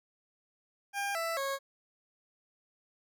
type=tone with pitch steps; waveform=20% pulse; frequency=802 / 662.8 / 547.8 Hz; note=G5 / E5 / C#5; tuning=+39 / +9 / -21 cents; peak=-27 dBFS; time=0.93-1.59 s; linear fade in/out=50 ms; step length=220 ms; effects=none